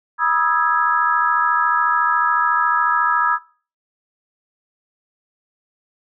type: chord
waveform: sine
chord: E major seventh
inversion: second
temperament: equal with one note detuned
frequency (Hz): 969.7 / 1244.5 / 1318.5 / 1661.2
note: B5 / D#6 / E6 / G#6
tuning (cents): -32 / 0 / 0 / 0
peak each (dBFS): -20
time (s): 0.18-3.39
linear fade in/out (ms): 50
effects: noise-tail reverb RT60 0.4 s tail -22 dB re dry